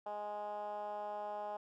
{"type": "tone with band-pass filter", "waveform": "10% pulse", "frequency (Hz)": 207.7, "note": "G#3", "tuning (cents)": 0, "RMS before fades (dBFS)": -42, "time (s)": [0.06, 1.57], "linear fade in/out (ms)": 5, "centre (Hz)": 740, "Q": 5.9, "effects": []}